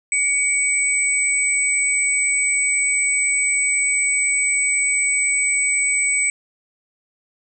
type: tone pair together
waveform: sine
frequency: 2252 / 8025 Hz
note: C#7 / B8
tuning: +27 / +27 cents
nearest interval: octave + minor seventh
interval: 2200 cents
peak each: -19 dBFS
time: 0.12-6.3 s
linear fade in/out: 2 ms
effects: none